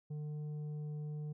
sine tone with tanh clipping, 150.1 Hz, D3, 38 cents sharp, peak -40 dBFS, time 0.1-1.33 s, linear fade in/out 10 ms, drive 6 dB, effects none

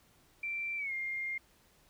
sine tone with pitch glide, 2349 to 2117 Hz, D7 to C7, 0 to +20 cents, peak -34 dBFS, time 0.43-1.38 s, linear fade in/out 5 ms, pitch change -180 cents, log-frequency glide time 0.77-0.93 s, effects pink hiss -66 dBFS RMS until 1.89 s

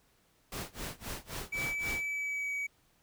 pink noise with tremolo, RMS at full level -38 dBFS, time 0.52-2.05 s, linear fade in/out 2 ms, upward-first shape sine, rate 3.8 Hz, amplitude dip 95%
triangle tone with pitch glide, 2302 to 2269 Hz, D7 to C#7, -35 to +40 cents, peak -31 dBFS, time 1.52-2.67 s, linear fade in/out 10 ms, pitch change -25 cents, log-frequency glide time 2.06-2.53 s
effects pink hiss -69 dBFS RMS until 3.02 s

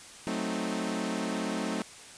sawtooth chord, F# diminished seventh, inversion none, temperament equal, 185 / 220 / 261.6 / 311.1 Hz, F#3 / A3 / C4 / Eb4, 0 / 0 / 0 / 0 cents, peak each -33 / -30 / -32 / -33 dBFS, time 0.27-1.82 s, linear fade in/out 0 ms, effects white hiss -48 dBFS RMS until 2.17 s + resampled to 22050 Hz

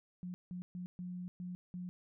sine tone bursts at uneven times, 179.5 Hz, F3, 48 cents sharp, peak -40 dBFS, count 6, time 0.23-0.34 / 0.51-0.62 / 0.75-0.86 / 0.99-1.28 / 1.4-1.55 / 1.74-1.89 s, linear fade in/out 0 ms, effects none

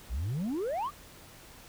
sine exponential sweep, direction up, 51.91 to 1244.5 Hz, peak -27 dBFS, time 0.09-0.91 s, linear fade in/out 50 ms, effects tanh soft clip ceiling -29 dBFS + pink hiss -52 dBFS RMS until 1.68 s

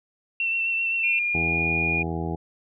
sine tone with vibrato, 2700 Hz, E7, 41 cents sharp, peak -22 dBFS, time 0.4-1.19 s, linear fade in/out 2 ms, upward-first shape sine, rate 7.7 Hz, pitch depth 20 cents each way
sine tone with pitch glide, 2414 to 2435 Hz, D7 to D#7, +47 to -38 cents, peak -22 dBFS, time 1.03-2.03 s, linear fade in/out 10 ms, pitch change +15 cents, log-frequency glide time 1.22-1.61 s
harmonic tone, 82.41 Hz, E2, in tune, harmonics 1 / 2 / 3 / 4 / 5 / 6 / 8 / 9 / 10, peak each -32 / -30 / -37 / -33 / -35 / -41 / -42 / -38 / -38 dBFS, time 1.34-2.36 s, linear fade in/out 10 ms
effects none

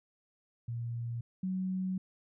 sine tone pair in turn, 117.7 / 186.84 Hz, A#2 / F#3, +17 / +17 cents, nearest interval minor sixth, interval 800 cents, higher second, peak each -34 / -31 dBFS, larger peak second, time 0.68-1.21 / 1.43-1.98 s, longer second, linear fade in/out 5 ms, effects none

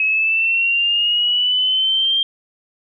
sine linear sweep, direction up, 2556 to 3193 Hz, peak -14 dBFS, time 0-2.23 s, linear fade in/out 2 ms, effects none

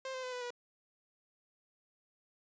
sawtooth tone with pitch steps, 527 / 516.5 / 506.1 / 496 / 486.1 Hz, C5 / C5 / B4 / B4 / B4, +12 / -22 / +42 / +7 / -28 cents, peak -35 dBFS, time 0.05-0.505 s, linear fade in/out 2 ms, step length 91 ms, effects resampled to 16000 Hz

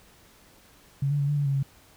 sine tone with pitch steps, 138.8 / 145 / 141.3 / 146.5 / 143.6 / 138.3 / 137.3 Hz, C#3 / D3 / C#3 / D3 / D3 / C#3 / C#3, +3 / -22 / +34 / -4 / -39 / -4 / -16 cents, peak -22 dBFS, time 1.02-1.629 s, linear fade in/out 5 ms, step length 87 ms, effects pink hiss -56 dBFS RMS until 1.96 s

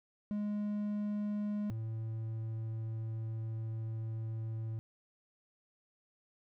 triangle tone pair in turn, 207.7 / 111.63 Hz, G#3 / A2, 0 / +25 cents, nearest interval major seventh, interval 1075 cents, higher first, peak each -31 / -34 dBFS, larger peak first, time 0.31-1.7 / 1.7-4.79 s, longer second, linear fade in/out 0 ms, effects none

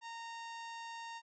sawtooth tone, 923 Hz, A#5, 17 cents flat, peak -40 dBFS, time 0.01-1.22 s, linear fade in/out 50 ms, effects resampled to 16000 Hz

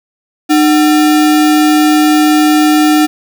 sine tone with sample-and-hold, 304.3 Hz, D#4, 38 cents flat, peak -5 dBFS, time 0.49-3.07 s, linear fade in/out 20 ms, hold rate 1050 Hz, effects none

